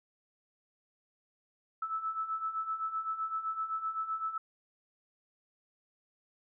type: beating tone pair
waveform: sine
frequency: 1305 / 1312.8 Hz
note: E6 / E6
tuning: -18 / -8 cents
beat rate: 7.8 Hz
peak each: -39 / -34 dBFS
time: 1.82-4.38 s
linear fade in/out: 5 ms
effects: none